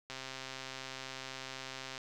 click train, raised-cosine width 0.2 ms, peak -25 dBFS, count 249, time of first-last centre 0.1-1.979 s, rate 132 Hz, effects none

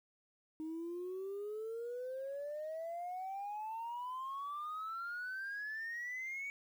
sine exponential sweep, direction up, 311.1 to 2260 Hz, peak -38 dBFS, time 0.6-6.5 s, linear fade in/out 0 ms, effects tanh soft clip ceiling -37 dBFS + 11-bit

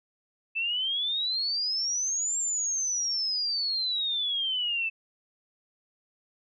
sine exponential two-way sweep, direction up then down, 2624 to 7459 to 2624 Hz, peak -26 dBFS, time 0.55-4.9 s, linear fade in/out 20 ms, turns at 2.38 s, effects none

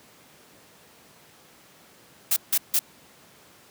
blue noise bursts, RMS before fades -21 dBFS, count 3, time 2.31-2.792 s, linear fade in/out 5 ms, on 54 ms, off 160 ms, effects pink hiss -53 dBFS RMS until 3.7 s + high-pass 150 Hz 12 dB/octave

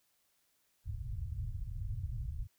white low-pass noise, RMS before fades -39 dBFS, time 0.84-2.48 s, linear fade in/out 50 ms, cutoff 120 Hz, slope 48 dB/octave, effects white hiss -75 dBFS RMS until 2.58 s

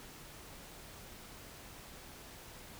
silence, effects pink hiss -52 dBFS RMS until 2.79 s

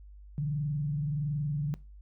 sine tone with frequency modulation, 146.83 Hz, D3, in tune, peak -28 dBFS, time 0.38-1.74 s, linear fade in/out 0 ms, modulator 21.4 Hz, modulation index 0.48, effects noise-tail reverb RT60 0.3 s tail -21 dB re dry + added 50 Hz sine -47 dBFS peak until 2.01 s

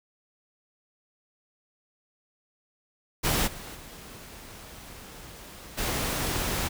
pink noise with level steps, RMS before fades -25 / -41 / -45 / -29 dBFS, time 3.23-6.69 s, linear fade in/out 20 ms, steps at 3.46 / 3.74 / 5.77 s, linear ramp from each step 20 ms, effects none

